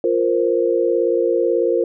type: chord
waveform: sine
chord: F suspended fourth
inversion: none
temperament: just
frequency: 349.2 / 465.6 / 523.8 Hz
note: F4 / Bb4 / C5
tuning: 0 / -2 / +2 cents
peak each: -19 / -18 / -20 dBFS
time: 0.04-1.84 s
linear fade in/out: 2 ms
effects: none